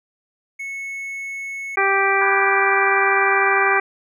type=tone; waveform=triangle; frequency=2200 Hz; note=C#7; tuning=14 cents flat; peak=-25 dBFS; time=0.59-1.76 s; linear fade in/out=10 ms
type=harmonic tone; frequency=392 Hz; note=G4; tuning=in tune; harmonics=1 / 2 / 3 / 4 / 5 / 6; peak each=-22 / -22 / -22 / -22 / -22 / -22 dBFS; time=1.77-3.8 s; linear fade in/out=5 ms
type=chord; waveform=sine; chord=G# half-diminished seventh; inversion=first; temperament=just; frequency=996.7 / 1196.1 / 1495.1 / 1661.2 Hz; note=B5 / D6 / F#6 / G#6; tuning=+16 / +31 / +18 / 0 cents; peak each=-28 dBFS; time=2.21-3.78 s; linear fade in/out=5 ms
effects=none